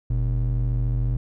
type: ring-modulated tone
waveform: triangle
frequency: 84.4 Hz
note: E2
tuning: 41 cents sharp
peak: -15 dBFS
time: 0.1-1.17 s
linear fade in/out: 5 ms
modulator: 36.8 Hz
effects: none